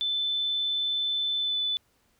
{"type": "tone with pitch glide", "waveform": "sine", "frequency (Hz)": [3521, 3493], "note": ["A7", "A7"], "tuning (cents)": [0, -13], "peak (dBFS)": -25, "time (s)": [0.01, 1.77], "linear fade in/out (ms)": 0, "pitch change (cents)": -13, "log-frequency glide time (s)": [1.39, 1.59], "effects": ["pink hiss -68 dBFS RMS until 2.19 s"]}